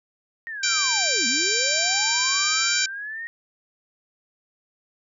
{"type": "linear two-way sweep", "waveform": "sine", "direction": "down then up", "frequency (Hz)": [1877, 220, 1877], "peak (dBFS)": -30, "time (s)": [0.47, 3.27], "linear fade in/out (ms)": 0, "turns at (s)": 1.27}
{"type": "harmonic tone", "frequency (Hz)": 784, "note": "G5", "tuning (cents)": 0, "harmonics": [2, 3, 4, 5, 6, 7, 8, 9], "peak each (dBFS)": [-28, -27, -32, -29, -28, -28, -32, -26], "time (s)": [0.63, 2.86], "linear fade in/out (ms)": 5}
{"effects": []}